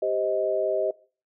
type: chord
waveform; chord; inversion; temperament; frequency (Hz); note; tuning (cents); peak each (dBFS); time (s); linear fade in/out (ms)
sine; C minor; second; just; 392.4 / 523.3 / 627.9; G4 / C5 / Eb5; +2 / 0 / +16; -28 / -29 / -25; 0.02-0.91; 5
effects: noise-tail reverb RT60 0.4 s tail -21 dB re dry